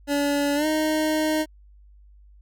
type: tone with pitch glide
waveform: 25% pulse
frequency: 286.2 to 310.3 Hz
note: D4 to D#4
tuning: -45 to -5 cents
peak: -17 dBFS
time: 0.07-1.46 s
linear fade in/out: 50 ms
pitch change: +140 cents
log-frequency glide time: 0.55-0.66 s
effects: added 50 Hz sine -48 dBFS peak until 2.41 s